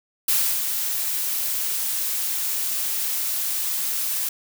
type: noise with ADSR envelope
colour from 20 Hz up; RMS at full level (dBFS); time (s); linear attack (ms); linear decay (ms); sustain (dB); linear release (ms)
blue; -19; 0.28-4.29; 6; 320; -6; 5
effects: none